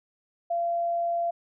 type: tone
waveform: sine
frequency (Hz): 685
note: F5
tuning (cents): -34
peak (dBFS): -24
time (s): 0.5-1.31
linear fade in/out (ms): 10
effects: none